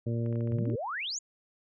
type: harmonic tone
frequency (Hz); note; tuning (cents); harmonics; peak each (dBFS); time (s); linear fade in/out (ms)
116.54; A#2; 0; 1 / 2 / 3 / 4 / 5; -29 / -35 / -39 / -41 / -43; 0.06-0.76; 10
type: clicks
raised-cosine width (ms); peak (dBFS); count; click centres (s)
0.5; -37; 9; 0.262 / 0.327 / 0.357 / 0.408 / 0.474 / 0.521 / 0.586 / 0.655 / 0.7
type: exponential sweep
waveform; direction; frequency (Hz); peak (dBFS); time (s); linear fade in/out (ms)
sine; up; 92.5 to 7270; -32; 0.51-1.19; 10
effects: none